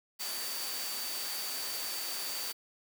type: tone in noise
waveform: sine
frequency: 4593 Hz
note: D8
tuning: 39 cents flat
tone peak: -40 dBFS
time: 0.19-2.53 s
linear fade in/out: 20 ms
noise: white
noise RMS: -38 dBFS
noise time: 0.19-2.53 s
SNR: -5 dB
effects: high-pass 300 Hz 12 dB/octave